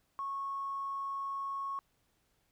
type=tone; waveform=triangle; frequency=1100 Hz; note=C#6; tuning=14 cents flat; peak=-31 dBFS; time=0.19-1.79 s; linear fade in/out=0 ms; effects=tanh soft clip ceiling -33 dBFS + pink hiss -75 dBFS RMS until 2.51 s